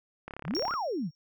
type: click train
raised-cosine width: 0.5 ms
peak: -24 dBFS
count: 17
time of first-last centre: 0.28-0.738 s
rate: 34.9 Hz
type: exponential two-way sweep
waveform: sine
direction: up then down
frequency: 118 to 1446 to 135.1 Hz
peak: -29 dBFS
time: 0.44-1.11 s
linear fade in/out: 50 ms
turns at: 0.73 s
type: tone with exponential decay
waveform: triangle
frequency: 5550 Hz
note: F8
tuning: 12 cents flat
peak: -28 dBFS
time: 0.55-1.15 s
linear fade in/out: 0 ms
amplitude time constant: 130 ms
effects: none